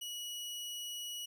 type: tone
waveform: sawtooth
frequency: 2920 Hz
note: F#7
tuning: 24 cents flat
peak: -37 dBFS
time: 0.01-1.26 s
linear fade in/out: 10 ms
effects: none